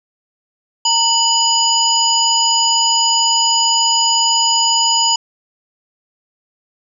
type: harmonic tone with a mistuned harmonic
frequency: 987.8 Hz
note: B5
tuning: in tune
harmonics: 1 / 3 / 5 / 7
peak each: -17 / -17 / -17 / -17 dBFS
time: 0.85-5.16 s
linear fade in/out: 5 ms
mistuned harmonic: 1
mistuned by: -120 cents
effects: none